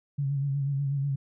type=tone with vibrato; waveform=sine; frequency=139.5 Hz; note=C#3; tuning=11 cents sharp; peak=-25 dBFS; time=0.18-1.16 s; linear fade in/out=10 ms; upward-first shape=sine; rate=8.2 Hz; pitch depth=46 cents each way; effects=none